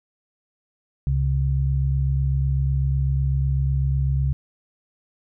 sine tone pair together, 68 / 136 Hz, C#2 / C#3, -33 / -33 cents, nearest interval octave, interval 1200 cents, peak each -21 dBFS, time 1.07-4.33 s, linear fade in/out 0 ms, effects none

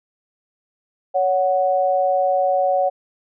sine tone pair together, 560.2 / 740 Hz, C#5 / F#5, +18 / 0 cents, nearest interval perfect fourth, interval 482 cents, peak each -18 dBFS, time 1.14-2.9 s, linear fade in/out 20 ms, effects none

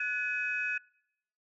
sine tone cluster, 1478 / 1707 / 2533 Hz, F#6 / G#6 / D#7, -2 / +47 / +30 cents, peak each -34 / -36 / -32 dBFS, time 0-0.78 s, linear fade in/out 5 ms, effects noise-tail reverb RT60 0.8 s tail -26 dB re dry + tanh soft clip ceiling -21 dBFS

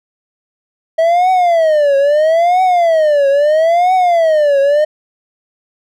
triangle tone with vibrato, 642 Hz, E5, 46 cents flat, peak -6 dBFS, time 0.98-4.85 s, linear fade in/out 10 ms, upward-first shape triangle, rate 0.76 Hz, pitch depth 280 cents each way, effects none

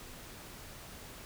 silence, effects pink hiss -49 dBFS RMS until 1.25 s

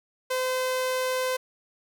sawtooth tone, 513 Hz, C5, 34 cents flat, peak -21 dBFS, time 0.3-1.37 s, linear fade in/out 10 ms, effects none

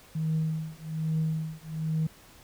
sine tone with tremolo, 158.4 Hz, D#3, 31 cents sharp, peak -22 dBFS, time 0.15-2.07 s, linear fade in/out 5 ms, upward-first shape triangle, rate 1.2 Hz, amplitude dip 100%, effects tanh soft clip ceiling -21 dBFS + pink hiss -54 dBFS RMS until 2.43 s

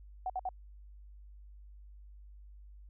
sine tone bursts, 747 Hz, F#5, 16 cents sharp, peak -32 dBFS, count 3, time 0.26-0.49 s, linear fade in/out 2 ms, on 38 ms, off 58 ms, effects added 50 Hz sine -50 dBFS peak until 2.89 s

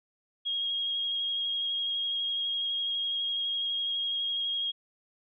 sine tone with vibrato, 3271 Hz, G#7, 27 cents flat, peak -28 dBFS, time 0.45-4.72 s, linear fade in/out 20 ms, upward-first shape square, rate 12 Hz, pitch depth 12 cents each way, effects none

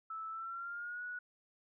sine tone with pitch glide, 1313 to 1465.3 Hz, E6 to F#6, -7 to -17 cents, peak -40 dBFS, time 0.1-1.19 s, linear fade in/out 5 ms, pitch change +190 cents, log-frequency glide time 0.3-1.03 s, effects none

